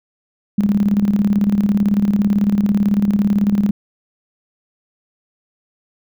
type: tone with tremolo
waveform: sine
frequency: 203.6 Hz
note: G#3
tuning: 34 cents flat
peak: -10 dBFS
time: 0.58-3.71 s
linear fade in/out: 5 ms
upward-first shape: square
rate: 18 Hz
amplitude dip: 60%
effects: none